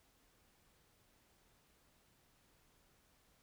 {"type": "silence", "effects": ["pink hiss -72 dBFS RMS until 3.42 s"]}